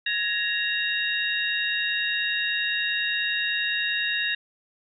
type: tone cluster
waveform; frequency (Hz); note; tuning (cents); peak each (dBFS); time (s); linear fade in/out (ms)
sine; 1681 / 1864 / 2774 / 3744; G#6 / A#6 / F7 / A#7; +20 / -1 / -12 / +7; -29; 0.06-4.35; 5
effects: none